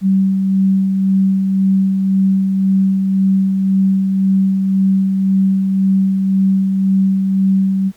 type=tone with tremolo; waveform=sine; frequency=192.2 Hz; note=G3; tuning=34 cents flat; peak=-9 dBFS; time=0.01-7.92 s; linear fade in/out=50 ms; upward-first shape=sine; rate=1.9 Hz; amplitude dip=35%; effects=pink hiss -51 dBFS RMS until 7.96 s